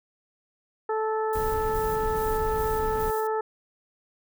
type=harmonic tone; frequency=437.2 Hz; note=A4; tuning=11 cents flat; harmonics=1 / 2 / 3 / 4; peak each=-26 / -29 / -34 / -41 dBFS; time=0.89-3.41 s; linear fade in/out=5 ms
type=noise with tremolo; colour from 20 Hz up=violet; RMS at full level=-40 dBFS; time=1.33-3.27 s; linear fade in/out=0 ms; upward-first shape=square; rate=2.4 Hz; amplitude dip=40%
type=noise; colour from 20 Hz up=brown; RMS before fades=-33 dBFS; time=1.35-3.11 s; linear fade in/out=5 ms
effects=none